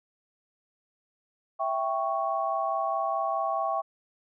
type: chord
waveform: sine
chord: C# diminished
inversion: first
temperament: equal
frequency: 659.3 / 784 / 1108.7 Hz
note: E5 / G5 / C#6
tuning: 0 / 0 / 0 cents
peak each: -30 dBFS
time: 1.59-3.82 s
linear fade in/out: 20 ms
effects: none